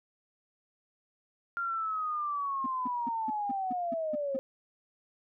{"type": "linear sweep", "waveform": "sine", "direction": "down", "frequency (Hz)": [1396.9, 528], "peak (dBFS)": -30, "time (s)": [1.57, 4.39], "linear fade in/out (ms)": 0}
{"type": "tone bursts", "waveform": "triangle", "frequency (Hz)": 252.9, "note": "B3", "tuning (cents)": 41, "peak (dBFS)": -31, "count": 9, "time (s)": [2.64, 4.367], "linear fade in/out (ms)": 5, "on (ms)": 23, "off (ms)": 190}
{"effects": []}